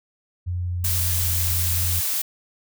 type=tone with pitch glide; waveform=sine; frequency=88.9 to 86.62 Hz; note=F2 to F2; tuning=+31 to -14 cents; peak=-23 dBFS; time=0.46-2.01 s; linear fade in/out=20 ms; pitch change=-45 cents; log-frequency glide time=0.63-1.39 s
type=noise; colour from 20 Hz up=blue; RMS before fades=-24 dBFS; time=0.84-2.22 s; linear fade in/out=5 ms
effects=none